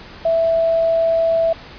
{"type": "tone with quantisation", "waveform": "sine", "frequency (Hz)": 659.3, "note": "E5", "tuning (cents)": 0, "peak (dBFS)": -13, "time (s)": [0.25, 1.53], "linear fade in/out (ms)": 5, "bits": 7, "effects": ["pink hiss -38 dBFS RMS until 1.78 s", "resampled to 11025 Hz"]}